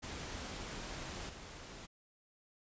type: noise with level steps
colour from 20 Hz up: pink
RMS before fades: -44 / -50 dBFS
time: 0.02-1.87 s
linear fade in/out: 20 ms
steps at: 1.29 s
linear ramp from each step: 5 ms
effects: resampled to 16000 Hz